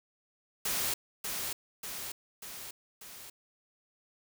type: noise with echo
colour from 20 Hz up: white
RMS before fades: -32 dBFS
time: 0.65-0.94 s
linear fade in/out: 5 ms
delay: 590 ms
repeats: 4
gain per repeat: -4 dB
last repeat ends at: 3.3 s
effects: none